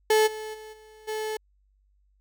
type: tone with level steps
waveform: 35% pulse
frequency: 433.3 Hz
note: A4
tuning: 27 cents flat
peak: -16 / -32 / -39 / -47 / -27 dBFS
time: 0.1-1.37 s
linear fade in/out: 5 ms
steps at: 0.26 / 0.53 / 0.72 / 1.07 s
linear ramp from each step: 20 ms
effects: added 49 Hz sine -62 dBFS peak until 2.2 s